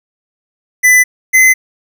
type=tone pair in turn; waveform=square; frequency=2000 / 2044 Hz; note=B6 / C7; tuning=+21 / -41 cents; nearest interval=unison; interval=38 cents; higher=second; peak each=-5 dBFS; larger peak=neither; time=0.83-1.04 / 1.33-1.54 s; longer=neither; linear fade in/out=20 ms; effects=none